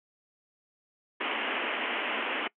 white band-pass noise, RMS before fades -32 dBFS, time 1.2-2.48 s, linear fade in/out 10 ms, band 220 to 3100 Hz, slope 96 dB/octave, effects noise-tail reverb RT60 0.1 s tail -23 dB re dry

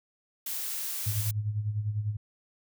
blue noise, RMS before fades -34 dBFS, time 0.46-1.31 s, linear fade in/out 5 ms
sine tone with tremolo, 105.5 Hz, G#2, 28 cents sharp, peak -25 dBFS, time 1.06-2.17 s, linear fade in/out 10 ms, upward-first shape sine, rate 10 Hz, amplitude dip 65%
effects none

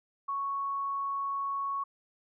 sine tone, 1108.7 Hz, C#6, in tune, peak -30 dBFS, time 0.28-1.84 s, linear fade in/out 10 ms, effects none

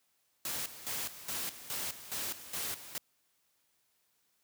white noise with tremolo, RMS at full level -37 dBFS, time 0.45-2.98 s, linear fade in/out 2 ms, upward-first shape square, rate 2.4 Hz, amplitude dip 75%, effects white hiss -75 dBFS RMS until 4.43 s + high-pass 60 Hz 12 dB/octave

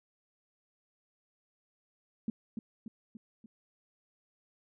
sine tone with echo, 222.8 Hz, A3, 22 cents sharp, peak -29 dBFS, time 2.28-2.3 s, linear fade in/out 2 ms, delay 290 ms, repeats 4, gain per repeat -5 dB, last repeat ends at 3.46 s, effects none

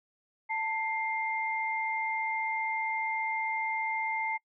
sine tone pair together, 888.1 / 2105 Hz, A5 / C7, +16 / +10 cents, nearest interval octave + minor third, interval 1494 cents, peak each -32 / -32 dBFS, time 0.49-4.38 s, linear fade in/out 20 ms, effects noise-tail reverb RT60 0.1 s tail -25 dB re dry

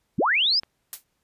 sine linear sweep, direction up, 92.5 to 5274 Hz, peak -18 dBFS, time 0.18-0.6 s, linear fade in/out 10 ms
click, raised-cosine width 0.3 ms, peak -23 dBFS, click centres 0.634 s
blue noise with exponential decay, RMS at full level -28 dBFS, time 0.93-1.04 s, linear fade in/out 0 ms, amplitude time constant 22 ms
effects pink hiss -73 dBFS RMS until 1.23 s + resampled to 32000 Hz

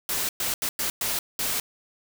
white noise bursts at uneven times, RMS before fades -27 dBFS, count 6, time 0.09-0.29 / 0.4-0.54 / 0.62-0.69 / 0.79-0.9 / 1.01-1.19 / 1.39-1.6 s, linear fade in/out 2 ms, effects none

